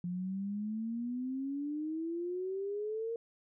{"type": "exponential sweep", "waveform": "sine", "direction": "up", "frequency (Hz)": [174.61, 466.2], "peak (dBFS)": -34, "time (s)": [0.04, 3.16], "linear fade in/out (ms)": 2, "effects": []}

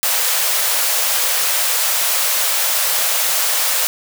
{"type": "high-pass noise", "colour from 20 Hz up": "white", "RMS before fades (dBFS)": -17, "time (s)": [0.03, 3.87], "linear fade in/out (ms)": 0, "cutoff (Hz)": 470, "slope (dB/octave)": 96, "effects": []}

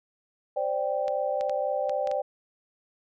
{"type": "chord", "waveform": "sine", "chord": "C suspended second", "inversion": "none", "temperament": "equal", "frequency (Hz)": [523.3, 587.3, 784], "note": ["C5", "D5", "G5"], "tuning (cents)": [0, 0, 0], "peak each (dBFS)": [-30, -28, -31], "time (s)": [0.56, 2.22], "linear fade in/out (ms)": 10}
{"type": "clicks", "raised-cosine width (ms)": 0.2, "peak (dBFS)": -23, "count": 6, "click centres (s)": [1.081, 1.41, 1.496, 1.895, 2.073, 2.114]}
{"effects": []}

